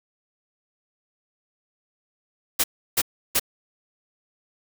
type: noise bursts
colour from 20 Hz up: white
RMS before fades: -20 dBFS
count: 3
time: 2.59-3.397 s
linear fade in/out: 10 ms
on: 49 ms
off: 330 ms
effects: none